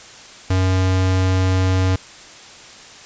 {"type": "tone", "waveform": "square", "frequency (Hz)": 93.4, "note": "F#2", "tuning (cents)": 17, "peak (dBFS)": -15, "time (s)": [0.5, 1.96], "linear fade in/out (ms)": 5, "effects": ["white hiss -40 dBFS RMS until 3.05 s", "resampled to 16000 Hz"]}